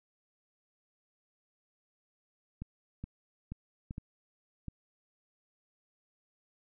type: clicks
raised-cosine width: 5 ms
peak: -27 dBFS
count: 6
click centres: 2.62 / 3.04 / 3.52 / 3.909 / 3.981 / 4.683 s
effects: none